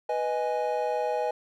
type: chord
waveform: triangle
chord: G# minor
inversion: first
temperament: equal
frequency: 493.9 / 622.3 / 830.6 Hz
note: B4 / D#5 / G#5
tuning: 0 / 0 / 0 cents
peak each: -28 dBFS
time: 0.09-1.31 s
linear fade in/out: 5 ms
effects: none